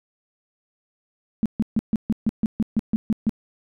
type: tone bursts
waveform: sine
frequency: 220 Hz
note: A3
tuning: in tune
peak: -16 dBFS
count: 12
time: 1.43-3.294 s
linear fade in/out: 0 ms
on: 27 ms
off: 140 ms
effects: none